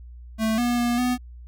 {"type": "tone with pitch steps", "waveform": "square", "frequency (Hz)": [220.7, 241.4, 239.6, 248.4], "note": ["A3", "B3", "A#3", "B3"], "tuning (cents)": [5, -39, 48, 10], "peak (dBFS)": -21, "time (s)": [0.38, 1.18], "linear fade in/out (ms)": 50, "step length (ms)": 200, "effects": ["added 60 Hz sine -39 dBFS peak until 1.47 s"]}